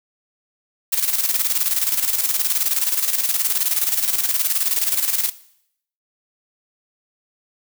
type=noise with tremolo; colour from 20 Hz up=blue; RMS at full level=-18 dBFS; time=0.92-5.3 s; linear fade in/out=10 ms; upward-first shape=square; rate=19 Hz; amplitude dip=60%; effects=noise-tail reverb RT60 0.7 s tail -17 dB re dry